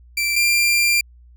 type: tone pair in turn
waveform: sawtooth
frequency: 2346 / 2380 Hz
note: D7 / D7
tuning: -2 / +22 cents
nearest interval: unison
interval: 24 cents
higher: second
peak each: -15 / -11 dBFS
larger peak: second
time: 0.17-0.36 / 0.36-1.01 s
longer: second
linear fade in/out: 5 ms
effects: added 60 Hz sine -44 dBFS peak until 1.36 s